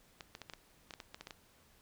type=clicks; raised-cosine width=0.2 ms; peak=-28 dBFS; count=12; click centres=0.208 / 0.351 / 0.417 / 0.498 / 0.536 / 0.908 / 0.938 / 1.002 / 1.145 / 1.21 / 1.271 / 1.308 s; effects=pink hiss -66 dBFS RMS until 1.81 s